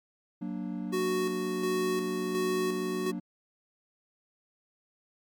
triangle chord, Gb augmented, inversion none, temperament equal, 185 / 233.1 / 293.7 Hz, Gb3 / Bb3 / D4, 0 / 0 / 0 cents, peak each -34 / -35 / -36 dBFS, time 0.41-3.2 s, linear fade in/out 10 ms
square tone with tremolo, 370 Hz, F#4, in tune, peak -28 dBFS, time 0.92-3.12 s, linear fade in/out 20 ms, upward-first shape square, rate 1.4 Hz, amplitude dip 40%
effects MP3 96 kbps

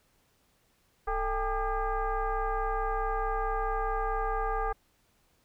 sine tone with frequency modulation, 379.7 Hz, F#4, 45 cents sharp, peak -27 dBFS, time 1.07-4.73 s, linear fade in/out 10 ms, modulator 412 Hz, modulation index 2.4, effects pink hiss -69 dBFS RMS until 5.44 s

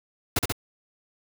pink noise with echo, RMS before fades -23 dBFS, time 0.36-0.39 s, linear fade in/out 5 ms, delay 67 ms, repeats 2, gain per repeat -2 dB, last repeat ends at 0.524 s, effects none

